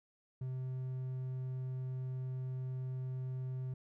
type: tone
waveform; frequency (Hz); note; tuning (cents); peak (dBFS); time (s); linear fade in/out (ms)
triangle; 129.2; C3; -21; -35; 0.41-3.74; 5
effects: none